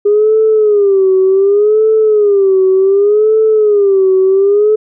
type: tone with vibrato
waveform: sine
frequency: 406.8 Hz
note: G#4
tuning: 36 cents flat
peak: -5 dBFS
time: 0.05-4.76 s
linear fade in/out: 10 ms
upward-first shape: sine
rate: 0.67 Hz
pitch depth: 130 cents each way
effects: tanh soft clip ceiling -1 dBFS